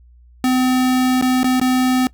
square tone with dropouts, 255.4 Hz, C4, 42 cents flat, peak -14 dBFS, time 0.44-2.07 s, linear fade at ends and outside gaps 1 ms, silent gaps 1.213-1.224 / 1.432-1.443 / 1.598-1.614 s, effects noise-tail reverb RT60 0.1 s tail -21 dB re dry + added 60 Hz sine -44 dBFS peak until 2.13 s

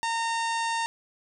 harmonic tone with a mistuned harmonic, 917 Hz, A#5, 29 cents flat, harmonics 1 / 2 / 3 / 4 / 5 / 6 / 7 / 8 / 9 / 10, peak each -27 / -33 / -37 / -39 / -41 / -43 / -44 / -45 / -46 / -47 dBFS, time 0.03-0.86 s, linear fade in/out 0 ms, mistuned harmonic 8, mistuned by -26 cents, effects none

